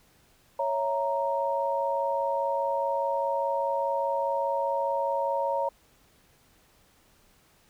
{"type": "chord", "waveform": "sine", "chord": "A# diminished", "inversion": "first", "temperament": "equal", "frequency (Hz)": [554.4, 659.3, 932.3], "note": ["C#5", "E5", "A#5"], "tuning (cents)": [0, 0, 0], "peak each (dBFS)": [-28, -34, -28], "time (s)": [0.59, 5.69], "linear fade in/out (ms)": 5, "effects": ["pink hiss -62 dBFS RMS until 7.69 s"]}